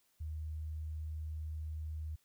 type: tone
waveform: sine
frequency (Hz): 77.78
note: D#2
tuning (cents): 0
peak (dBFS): -38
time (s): 0.2-2.16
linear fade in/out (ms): 10
effects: white hiss -74 dBFS RMS until 2.24 s